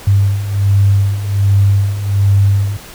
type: beating tone pair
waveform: sine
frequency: 98.5 / 99.8 Hz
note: G2 / G2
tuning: +9 / +32 cents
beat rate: 1.3 Hz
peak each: -15 / -10 dBFS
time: 0.07-2.77 s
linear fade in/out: 5 ms
effects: pink hiss -34 dBFS RMS until 2.94 s